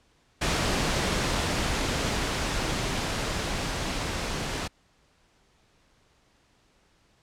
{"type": "noise with level ramp", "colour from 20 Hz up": "pink", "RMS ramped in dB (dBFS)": [-25, -31], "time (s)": [0.41, 4.68], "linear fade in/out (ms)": 10, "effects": ["pink hiss -64 dBFS RMS until 7.22 s", "low-pass 7000 Hz 12 dB/octave"]}